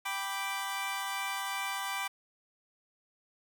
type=chord; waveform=20% pulse; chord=G major; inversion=none; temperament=equal; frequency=784 / 987.8 / 1174.7 Hz; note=G5 / B5 / D6; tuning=0 / 0 / 0 cents; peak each=-33 dBFS; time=0.05-2.08 s; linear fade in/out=10 ms; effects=none